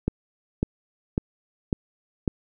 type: click train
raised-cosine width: 3 ms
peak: -9 dBFS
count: 5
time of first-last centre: 0.08-2.278 s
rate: 1.82 Hz
effects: none